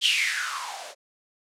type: noise with band-pass filter sweep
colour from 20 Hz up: violet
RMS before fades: -26 dBFS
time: 0.01-0.95 s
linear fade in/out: 50 ms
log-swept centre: 3300 to 530 Hz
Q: 8.8
effects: low-pass 7000 Hz 12 dB/octave